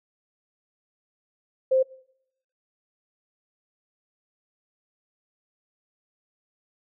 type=tone; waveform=sine; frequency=523.3 Hz; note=C5; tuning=in tune; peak=-17 dBFS; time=1.71-1.83 s; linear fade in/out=10 ms; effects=noise-tail reverb RT60 0.8 s tail -24 dB re dry